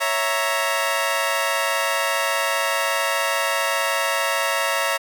15% pulse chord, A# diminished, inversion first, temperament equal, 554.4 / 659.3 / 932.3 Hz, C#5 / E5 / A#5, 0 / 0 / 0 cents, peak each -18 dBFS, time 0-4.98 s, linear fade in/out 20 ms, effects none

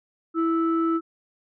sine tone pair together, 329.6 / 1313.1 Hz, E4 / E6, 0 / -7 cents, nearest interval 2 octaves, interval 2393 cents, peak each -20 / -26 dBFS, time 0.34-1.01 s, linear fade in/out 50 ms, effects tanh soft clip ceiling -13 dBFS

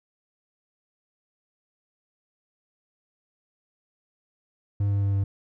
triangle tone with pitch steps, 100.9 / 100.15 / 99.4 / 98.65 Hz, G#2 / G2 / G2 / G2, -49 / +38 / +25 / +11 cents, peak -19 dBFS, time 4.8-5.24 s, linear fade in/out 5 ms, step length 110 ms, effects none

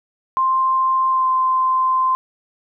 sine tone with pitch glide, 1049 to 1038.7 Hz, C6 to C6, +4 to -13 cents, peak -14 dBFS, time 0.37-2.15 s, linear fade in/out 0 ms, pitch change -17 cents, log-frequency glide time 1.09-1.27 s, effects none

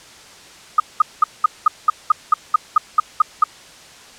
sine tone bursts, 1244.5 Hz, D#6, in tune, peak -7 dBFS, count 13, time 0.78-3.44 s, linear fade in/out 5 ms, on 20 ms, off 200 ms, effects white hiss -42 dBFS RMS until 4.18 s + low-pass 7000 Hz 12 dB/octave

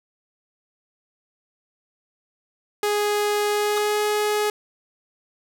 sawtooth tone with pitch glide, 415.3 to 419.9 Hz, G#4 to G#4, 0 to +19 cents, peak -16 dBFS, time 2.83-4.5 s, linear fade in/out 2 ms, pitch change +19 cents, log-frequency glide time 3.49-4 s
square tone with exponential growth, 1244.5 Hz, D#6, in tune, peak -22 dBFS, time 3.69-3.78 s, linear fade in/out 2 ms, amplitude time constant 18 ms
effects none

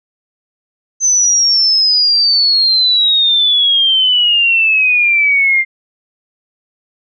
sine exponential sweep, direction down, 6190 to 2093 Hz, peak -8 dBFS, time 1-5.65 s, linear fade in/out 50 ms, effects none

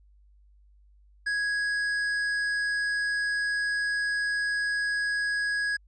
sine tone with tanh clipping, 1661.2 Hz, G#6, in tune, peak -27 dBFS, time 1.26-5.77 s, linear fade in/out 10 ms, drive 10 dB, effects added 50 Hz sine -55 dBFS peak until 5.87 s + resampled to 22050 Hz

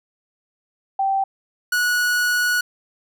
sine / 45% pulse tone pair in turn, 779 / 1464.6 Hz, G5 / F#6, -11 / -18 cents, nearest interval major seventh, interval 1093 cents, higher second, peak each -17 dBFS, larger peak neither, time 0.99-1.24 / 1.72-2.61 s, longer second, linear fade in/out 5 ms, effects none

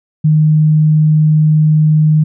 sine tone, 154.2 Hz, D#3, 15 cents flat, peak -6 dBFS, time 0.24-2.24 s, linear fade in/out 10 ms, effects none

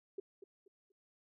sine tone with echo, 392 Hz, G4, in tune, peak -38 dBFS, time 0.18-0.2 s, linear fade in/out 5 ms, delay 240 ms, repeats 3, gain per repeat -11 dB, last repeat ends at 0.92 s, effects none

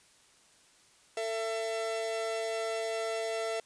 45% pulse tone pair together, 447.5 / 670 Hz, A4 / E5, +29 / +28 cents, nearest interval perfect fifth, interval 699 cents, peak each -35 / -34 dBFS, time 1.17-3.6 s, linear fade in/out 2 ms, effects white hiss -62 dBFS RMS until 3.65 s + resampled to 22050 Hz

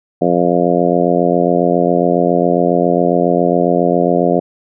harmonic tone, 87.31 Hz, F2, in tune, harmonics 2 / 3 / 4 / 5 / 6 / 7 / 8, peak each -18 / -18 / -18 / -18 / -18 / -18 / -18 dBFS, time 0.21-4.4 s, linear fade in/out 10 ms, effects none

